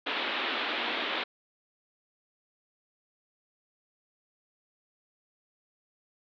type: band-pass noise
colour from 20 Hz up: white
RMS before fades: -32 dBFS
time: 0.06-1.24 s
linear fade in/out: 10 ms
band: 230 to 3700 Hz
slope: 48 dB/octave
effects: none